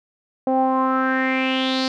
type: tone with low-pass filter sweep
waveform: sawtooth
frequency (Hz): 261.6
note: C4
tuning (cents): 0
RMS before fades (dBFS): -20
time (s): 0.47-1.88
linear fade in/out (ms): 2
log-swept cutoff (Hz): 660 to 4700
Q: 5.4
effects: none